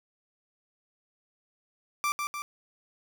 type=tone with echo; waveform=30% pulse; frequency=1174.7 Hz; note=D6; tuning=in tune; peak=-23 dBFS; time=2.04-2.12 s; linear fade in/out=0 ms; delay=150 ms; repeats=2; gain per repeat=-4 dB; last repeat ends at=2.42 s; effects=none